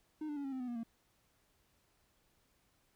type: tone with pitch steps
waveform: triangle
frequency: 307.5 / 295 / 283 / 271.4 / 260.4 / 249.8 / 239.6 / 229.8 Hz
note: D#4 / D4 / C#4 / C#4 / C4 / B3 / A#3 / A#3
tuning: -20 / +8 / +36 / -36 / -8 / +20 / +48 / -25 cents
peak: -36 dBFS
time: 0.21-0.834 s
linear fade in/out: 5 ms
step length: 78 ms
effects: pink hiss -74 dBFS RMS until 2.95 s